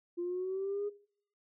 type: linear sweep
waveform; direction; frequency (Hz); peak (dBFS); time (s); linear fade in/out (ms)
sine; up; 344.9 to 415.3; -32; 0.17-0.9; 20
effects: noise-tail reverb RT60 0.6 s tail -21 dB re dry + tanh soft clip ceiling -28 dBFS